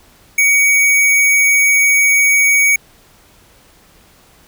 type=tone with sample-and-hold; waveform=sine; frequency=2257 Hz; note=C#7; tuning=31 cents sharp; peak=-8 dBFS; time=0.38-2.76 s; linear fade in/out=5 ms; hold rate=8820 Hz; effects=pink hiss -48 dBFS RMS until 4.47 s